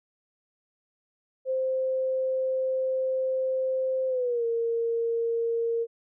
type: tone with pitch glide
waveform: sine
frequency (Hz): 522 to 462.4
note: C5 to A#4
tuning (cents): -4 to -14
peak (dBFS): -24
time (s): 1.45-5.87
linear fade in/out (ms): 50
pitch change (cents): -210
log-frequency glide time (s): 4.08-4.45
effects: none